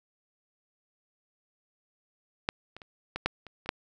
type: clicks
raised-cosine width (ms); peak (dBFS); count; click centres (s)
0.3; -10 / -27 / -30 / -17 / -9 / -29 / -30 / -9; 8; 2.489 / 2.766 / 2.818 / 3.16 / 3.26 / 3.467 / 3.66 / 3.691
effects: none